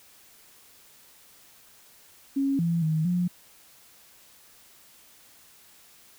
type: tone with pitch steps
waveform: sine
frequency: 274.7 / 168.5 / 157.5 / 177.6 Hz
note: C#4 / E3 / D#3 / F3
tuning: -16 / +38 / +21 / +29 cents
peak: -22 dBFS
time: 2.36-3.28 s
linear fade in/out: 10 ms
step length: 230 ms
effects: white hiss -55 dBFS RMS until 6.18 s